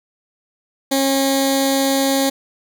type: tone with notch filter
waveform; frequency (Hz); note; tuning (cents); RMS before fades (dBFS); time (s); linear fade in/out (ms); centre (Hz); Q
10% pulse; 271.6; C#4; -35; -17; 0.91-2.3; 10; 1300; 0.62
effects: none